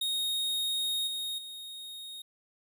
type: tone with level steps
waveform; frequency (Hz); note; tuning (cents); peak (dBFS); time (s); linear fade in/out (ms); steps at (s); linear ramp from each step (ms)
45% pulse; 3729; A#7; 0; -29 / -33 / -41; 0.01-2.22; 5; 1.07 / 1.38; 5
effects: none

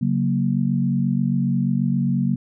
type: chord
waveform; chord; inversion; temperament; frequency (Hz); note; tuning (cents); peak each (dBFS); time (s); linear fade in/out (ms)
sine; F# major; second; equal; 138.59 / 185 / 233.1; C#3 / F#3 / A#3; 0 / 0 / 0; -22; 0.01-2.36; 10
effects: none

